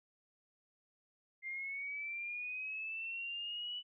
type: linear sweep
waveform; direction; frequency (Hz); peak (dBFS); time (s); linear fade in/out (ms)
sine; up; 2093 to 2972; -39; 1.42-3.83; 50
effects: none